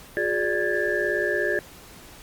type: tone cluster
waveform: sine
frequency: 360.9 / 417.8 / 587 / 1647 / 1746 Hz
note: F#4 / G#4 / D5 / G#6 / A6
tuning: -43 / +10 / -1 / -15 / -14 cents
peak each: -28 dBFS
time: 0.17-1.59 s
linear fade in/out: 0 ms
effects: pink hiss -46 dBFS RMS until 2.22 s + Opus 48 kbps